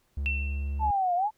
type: tone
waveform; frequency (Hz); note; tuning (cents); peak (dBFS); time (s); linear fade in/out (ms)
triangle; 70.4; C#2; +27; -26; 0.17-0.91; 5
type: tone with exponential decay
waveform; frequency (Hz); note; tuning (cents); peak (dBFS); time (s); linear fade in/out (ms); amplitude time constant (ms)
sine; 2694; E7; +37; -25; 0.26-0.91; 0; 140
type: exponential two-way sweep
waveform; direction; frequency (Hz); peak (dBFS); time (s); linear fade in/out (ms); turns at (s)
sine; down then up; 892 to 691 to 892; -23; 0.79-1.31; 50; 1.15
effects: pink hiss -70 dBFS RMS until 1.37 s